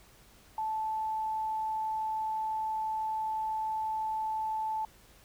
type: tone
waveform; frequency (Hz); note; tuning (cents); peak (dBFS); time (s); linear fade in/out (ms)
sine; 874; A5; -12; -30; 0.58-4.85; 2
effects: added 50 Hz sine -64 dBFS peak until 5.24 s + pink hiss -59 dBFS RMS until 5.24 s